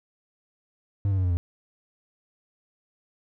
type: tone with pitch steps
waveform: triangle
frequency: 100 / 96.43 / 92.98 / 89.66 / 86.45 Hz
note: G2 / G2 / F#2 / F2 / F2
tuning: +35 / -28 / +9 / +46 / -17 cents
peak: -19 dBFS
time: 1.05-1.37 s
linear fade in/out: 0 ms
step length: 64 ms
effects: none